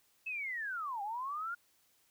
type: linear two-way sweep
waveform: sine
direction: down then up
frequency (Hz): 2637 to 784 to 1436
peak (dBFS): -36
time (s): 0.26-1.55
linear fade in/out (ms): 10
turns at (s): 1.02
effects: white hiss -71 dBFS RMS until 2.1 s